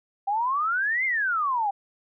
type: exponential two-way sweep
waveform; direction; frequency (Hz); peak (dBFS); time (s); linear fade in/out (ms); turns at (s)
sine; up then down; 777 to 2147 to 777; -22; 0.27-1.71; 10; 1.05
effects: none